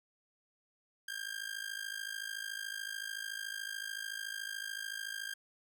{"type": "tone with amplitude modulation", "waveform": "sawtooth", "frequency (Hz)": 1600, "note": "G6", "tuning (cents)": 35, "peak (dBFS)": -32, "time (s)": [1.08, 5.34], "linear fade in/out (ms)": 5, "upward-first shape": "sine", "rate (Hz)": 53.7, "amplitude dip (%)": 85, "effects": []}